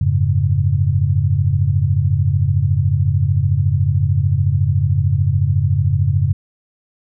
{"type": "chord", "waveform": "sine", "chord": "F# suspended second", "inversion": "none", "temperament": "equal with one note detuned", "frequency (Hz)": [90.18, 103.83, 138.59], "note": ["F#2", "G#2", "C#3"], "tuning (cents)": [-44, 0, 0], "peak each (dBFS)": -17, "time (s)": [0.01, 6.33], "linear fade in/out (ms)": 5, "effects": []}